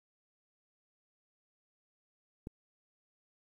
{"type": "click", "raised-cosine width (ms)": 3, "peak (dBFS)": -28, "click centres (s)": 2.471, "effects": ["10-bit"]}